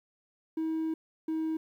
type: tone pair in turn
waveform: triangle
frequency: 320 / 318.4 Hz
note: D#4 / D#4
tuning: +49 / +40 cents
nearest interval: unison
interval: 9 cents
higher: first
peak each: -26 / -26 dBFS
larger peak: neither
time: 0.57-0.94 / 1.28-1.57 s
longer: first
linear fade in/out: 5 ms
effects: tanh soft clip ceiling -23 dBFS + 11-bit